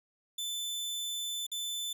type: tone with dropouts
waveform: sawtooth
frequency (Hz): 3520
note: A7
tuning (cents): 0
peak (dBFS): -31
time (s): 0.38-1.93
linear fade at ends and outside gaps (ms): 5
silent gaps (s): 1.467-1.516
effects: none